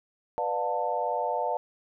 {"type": "chord", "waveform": "sine", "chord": "B half-diminished seventh", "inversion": "none", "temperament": "just", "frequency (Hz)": [493.9, 592.7, 711.2, 889], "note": ["B4", "D5", "F5", "A5"], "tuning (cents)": [0, 16, 31, 18], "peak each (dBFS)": [-33, -32, -31, -30], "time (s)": [0.38, 1.57], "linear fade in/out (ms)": 0, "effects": []}